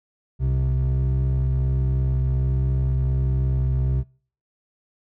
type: tone pair together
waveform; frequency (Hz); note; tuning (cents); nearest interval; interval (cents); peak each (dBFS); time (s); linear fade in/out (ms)
triangle; 64.81 / 130.3; C2 / C3; -16 / -7; octave; 1209; -18; 0.39-4.04; 50
effects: noise-tail reverb RT60 0.5 s tail -26 dB re dry + tanh soft clip ceiling -14 dBFS